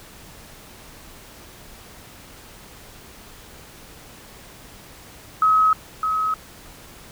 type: tone with echo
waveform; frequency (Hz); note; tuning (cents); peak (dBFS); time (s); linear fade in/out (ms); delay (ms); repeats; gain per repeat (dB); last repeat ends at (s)
sine; 1277; D#6; +45; -13; 5.42-5.73; 2; 610; 1; -6; 6.34
effects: pink hiss -44 dBFS RMS until 7.11 s